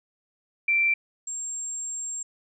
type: tone pair in turn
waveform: sine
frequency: 2349 / 7458 Hz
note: D7 / A#8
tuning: 0 / 0 cents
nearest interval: octave + minor sixth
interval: 2000 cents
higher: second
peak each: -19 / -30 dBFS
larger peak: first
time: 0.68-0.94 / 1.27-2.23 s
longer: second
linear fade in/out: 5 ms
effects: none